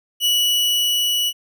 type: tone with level ramp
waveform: 40% pulse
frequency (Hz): 2941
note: F#7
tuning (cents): -11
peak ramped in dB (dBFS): -14 to -17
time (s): 0.2-1.33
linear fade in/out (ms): 50
effects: none